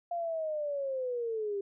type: linear sweep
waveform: sine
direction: down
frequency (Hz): 698.5 to 392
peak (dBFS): -31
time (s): 0.11-1.61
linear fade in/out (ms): 5
effects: none